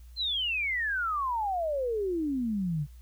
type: exponential sweep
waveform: sine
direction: down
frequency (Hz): 4199 to 138.9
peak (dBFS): -27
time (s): 0.16-2.87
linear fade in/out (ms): 50
effects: added 60 Hz sine -46 dBFS peak until 3.01 s + white hiss -65 dBFS RMS until 3.01 s